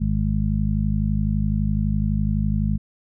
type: harmonic tone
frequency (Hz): 51.91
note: G#1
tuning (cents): 0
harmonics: 1 / 2 / 3 / 4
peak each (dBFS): -23 / -25 / -25 / -24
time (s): 0-2.78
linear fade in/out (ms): 20
effects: none